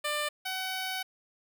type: tone pair in turn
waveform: 10% pulse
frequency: 595 / 753.8 Hz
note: D5 / F#5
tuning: +22 / +32 cents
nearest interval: major third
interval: 410 cents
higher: second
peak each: -21 / -24 dBFS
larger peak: first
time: 0.04-0.29 / 0.45-1.03 s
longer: second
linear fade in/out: 10 ms
effects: none